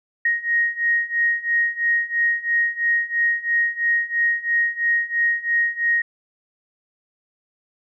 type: beating tone pair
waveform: sine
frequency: 1872 / 1875 Hz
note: A#6 / A#6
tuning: +7 / +10 cents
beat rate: 3 Hz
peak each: -22 / -20 dBFS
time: 0.25-6.02 s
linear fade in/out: 5 ms
effects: none